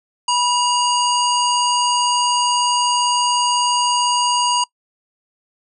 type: harmonic tone with a mistuned harmonic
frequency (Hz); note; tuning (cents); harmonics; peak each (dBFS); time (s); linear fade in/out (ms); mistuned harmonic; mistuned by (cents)
951; A#5; +34; 1 / 3 / 5 / 7 / 9; -17 / -22 / -24 / -25 / -27; 0.28-4.64; 5; 1; +47
effects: noise-tail reverb RT60 0.1 s tail -24 dB re dry